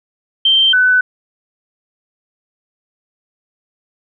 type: tone pair in turn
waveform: sine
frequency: 3136 / 1501.1 Hz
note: G7 / F#6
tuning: 0 / +25 cents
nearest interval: octave + minor second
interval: 1275 cents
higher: first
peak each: -8 dBFS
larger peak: neither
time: 0.45-0.73 / 0.73-1.01 s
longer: neither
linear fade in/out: 5 ms
effects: none